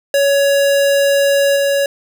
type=tone with level steps; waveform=square; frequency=560 Hz; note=C#5; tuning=18 cents sharp; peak=-11 / -13 dBFS; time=0.14-1.86 s; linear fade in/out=2 ms; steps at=1.56 s; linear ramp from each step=2 ms; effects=none